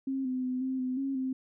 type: tone with pitch steps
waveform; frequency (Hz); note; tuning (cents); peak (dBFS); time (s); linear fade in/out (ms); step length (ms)
sine; 267.8 / 255.9 / 254 / 261.6 / 255.1 / 272 / 260.9; C4 / C4 / B3 / C4 / C4 / C#4 / C4; +40 / -38 / +49 / 0 / -44 / -33 / -5; -29; 0.07-1.33; 5; 180
effects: none